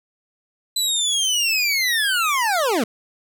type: linear sweep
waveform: 25% pulse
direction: down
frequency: 4025 to 200 Hz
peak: -14 dBFS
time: 0.76-2.84 s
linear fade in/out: 5 ms
effects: none